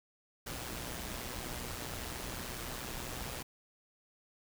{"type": "noise with amplitude modulation", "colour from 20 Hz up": "pink", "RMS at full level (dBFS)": -39, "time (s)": [0.46, 3.43], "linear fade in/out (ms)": 10, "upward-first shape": "sine", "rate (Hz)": 122, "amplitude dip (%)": 55, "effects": []}